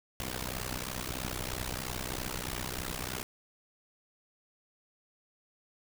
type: noise with amplitude modulation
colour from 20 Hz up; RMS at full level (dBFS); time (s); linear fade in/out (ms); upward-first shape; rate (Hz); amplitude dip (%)
pink; -33; 0.2-3.23; 0; sine; 63.1; 95
effects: none